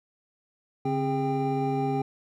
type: tone cluster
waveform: triangle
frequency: 141.8 / 265.2 / 406.8 / 790 Hz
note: C#3 / C4 / G#4 / G5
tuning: +40 / +23 / -36 / +13 cents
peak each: -28 dBFS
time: 0.85-2.02 s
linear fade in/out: 5 ms
effects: none